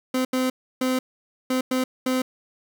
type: tone bursts at uneven times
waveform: 30% pulse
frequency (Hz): 257.2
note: C4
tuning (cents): -30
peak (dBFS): -18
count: 6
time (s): 0.14-0.25 / 0.33-0.5 / 0.81-0.99 / 1.5-1.61 / 1.71-1.84 / 2.06-2.22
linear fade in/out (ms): 5
effects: none